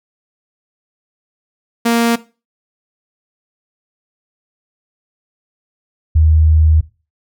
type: tone pair in turn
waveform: sawtooth / sine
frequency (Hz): 233.1 / 78.51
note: A#3 / D#2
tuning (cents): 0 / +16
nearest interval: octave + perfect fifth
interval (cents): 1884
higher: first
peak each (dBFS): -7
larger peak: neither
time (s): 1.85-2.16 / 6.15-6.81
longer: second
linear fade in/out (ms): 10
effects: noise-tail reverb RT60 0.3 s tail -17 dB re dry